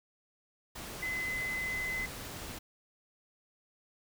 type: tone in noise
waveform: sine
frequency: 2034 Hz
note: C7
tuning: 50 cents flat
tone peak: -33 dBFS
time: 1.02-2.06 s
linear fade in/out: 10 ms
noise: pink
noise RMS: -43 dBFS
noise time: 0.75-2.59 s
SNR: +7 dB
effects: none